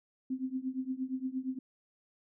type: tone with tremolo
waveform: sine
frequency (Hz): 260.1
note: C4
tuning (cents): -10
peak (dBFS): -29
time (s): 0.3-1.59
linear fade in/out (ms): 5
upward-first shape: triangle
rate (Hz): 8.6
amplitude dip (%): 95
effects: none

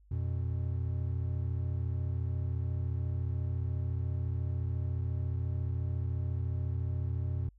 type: tone pair together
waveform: triangle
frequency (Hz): 86.8 / 120.95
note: F2 / B2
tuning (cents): -10 / -36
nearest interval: tritone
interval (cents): 574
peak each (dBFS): -30 / -33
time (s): 0.11-7.49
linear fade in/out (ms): 5
effects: added 50 Hz sine -58 dBFS peak until 7.58 s

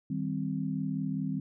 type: chord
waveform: sine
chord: C minor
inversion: first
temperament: just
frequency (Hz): 156.98 / 196.22 / 261.6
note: Eb3 / G3 / C4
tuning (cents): +16 / +2 / 0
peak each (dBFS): -34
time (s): 0.1-1.4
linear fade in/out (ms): 5
effects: none

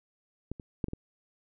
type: clicks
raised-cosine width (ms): 3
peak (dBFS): -22 / -29 / -16 / -24 / -22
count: 5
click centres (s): 0.516 / 0.598 / 0.842 / 0.884 / 0.934
effects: none

